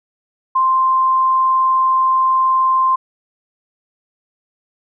sine tone, 1046.5 Hz, C6, in tune, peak -11 dBFS, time 0.55-2.96 s, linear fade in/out 10 ms, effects none

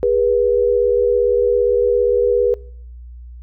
sine tone pair together, 407.7 / 485.2 Hz, G#4 / B4, -32 / -31 cents, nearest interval minor third, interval 301 cents, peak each -18 / -14 dBFS, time 0.03-2.54 s, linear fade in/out 0 ms, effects noise-tail reverb RT60 0.6 s tail -23 dB re dry + added 60 Hz sine -33 dBFS peak until 3.42 s

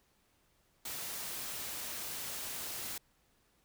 white noise, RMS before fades -41 dBFS, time 0.85-2.98 s, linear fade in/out 5 ms, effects pink hiss -72 dBFS RMS until 3.64 s

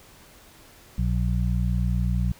harmonic tone, 60 Hz, B1, 49 cents flat, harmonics 1 / 2 / 3, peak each -23 / -26 / -28 dBFS, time 0.98-2.32 s, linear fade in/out 5 ms, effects pink hiss -51 dBFS RMS until 2.39 s

